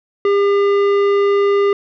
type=tone with tanh clipping; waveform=sine; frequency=402 Hz; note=G4; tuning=44 cents sharp; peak=-13 dBFS; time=0.25-1.73 s; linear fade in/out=2 ms; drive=13 dB; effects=none